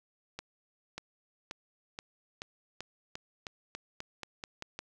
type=accelerating click train; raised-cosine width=0.2 ms; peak=-22 dBFS; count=14; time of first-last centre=0.39-4.79 s; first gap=590 ms; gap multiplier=0.9; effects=none